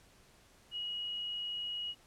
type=tone; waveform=sine; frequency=2900 Hz; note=F#7; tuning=35 cents flat; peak=-36 dBFS; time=0.71-1.95 s; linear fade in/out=50 ms; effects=pink hiss -63 dBFS RMS until 2.06 s + low-pass 11000 Hz 12 dB/octave